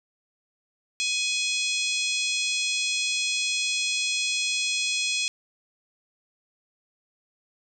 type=harmonic tone with a mistuned harmonic; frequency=839 Hz; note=G#5; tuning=17 cents sharp; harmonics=3 / 4 / 5 / 6 / 7 / 8 / 9 / 10; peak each=-28 / -30 / -32 / -34 / -35 / -36 / -37 / -38 dBFS; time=1-5.28 s; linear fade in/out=0 ms; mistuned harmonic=6; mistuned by=+22 cents; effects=none